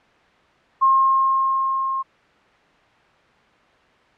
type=tone with level ramp; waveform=sine; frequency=1069 Hz; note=C6; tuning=37 cents sharp; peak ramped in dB=-11 to -21 dBFS; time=0.81-2.03 s; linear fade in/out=20 ms; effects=white hiss -54 dBFS RMS until 4.17 s + low-pass 2000 Hz 12 dB/octave